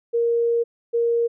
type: tone pair in turn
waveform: sine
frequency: 467.9 / 467.9 Hz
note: A#4 / A#4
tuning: +6 / +6 cents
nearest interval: unison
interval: 0 cents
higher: neither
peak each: -17 dBFS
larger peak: neither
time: 0.13-0.64 / 0.93-1.28 s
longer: first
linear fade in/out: 20 ms
effects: none